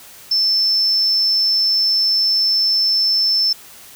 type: tone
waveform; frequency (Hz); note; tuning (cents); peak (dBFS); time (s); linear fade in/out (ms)
sine; 5300; E8; +9; -13; 0.31-3.53; 5
effects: white hiss -41 dBFS RMS until 3.95 s